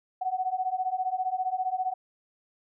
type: beating tone pair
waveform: sine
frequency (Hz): 737 / 752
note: F#5 / F#5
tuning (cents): -7 / +28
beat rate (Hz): 15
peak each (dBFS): -30 / -29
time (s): 0.21-1.94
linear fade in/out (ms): 10
effects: none